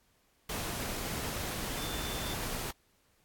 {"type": "tone in noise", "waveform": "sine", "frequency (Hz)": 3538, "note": "A7", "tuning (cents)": 9, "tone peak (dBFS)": -43, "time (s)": [1.77, 2.34], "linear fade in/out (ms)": 5, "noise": "pink", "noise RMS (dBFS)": -37, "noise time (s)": [0.49, 2.71], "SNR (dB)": -9, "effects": ["pink hiss -70 dBFS RMS until 3.24 s", "AAC 64 kbps"]}